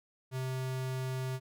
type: tone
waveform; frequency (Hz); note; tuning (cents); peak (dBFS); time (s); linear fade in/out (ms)
square; 130; C3; -11; -34; 0.31-1.4; 50
effects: none